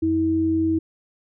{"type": "tone pair together", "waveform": "sine", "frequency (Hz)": [90.4, 322.1], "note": ["F#2", "E4"], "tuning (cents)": [-40, -40], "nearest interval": "octave + minor seventh", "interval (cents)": 2200, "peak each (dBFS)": [-28, -18], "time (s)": [0.02, 0.79], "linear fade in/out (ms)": 10, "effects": []}